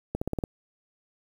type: accelerating click train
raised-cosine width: 2 ms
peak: -15 dBFS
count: 6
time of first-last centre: 0.15-0.438 s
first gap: 65 ms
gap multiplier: 0.94
effects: 8-bit